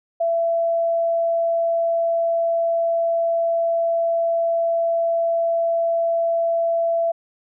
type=tone; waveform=sine; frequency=670 Hz; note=E5; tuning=28 cents sharp; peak=-17 dBFS; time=0.2-7.12 s; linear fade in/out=10 ms; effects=none